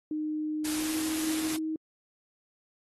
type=tone with pitch glide; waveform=sine; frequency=306.7 to 315.3 Hz; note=D#4 to D#4; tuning=-25 to +23 cents; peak=-29 dBFS; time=0.11-1.76 s; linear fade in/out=2 ms; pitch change=+48 cents; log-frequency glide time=0.71-0.95 s
type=noise; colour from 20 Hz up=white; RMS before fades=-35 dBFS; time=0.64-1.57 s; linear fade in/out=10 ms
effects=AAC 32 kbps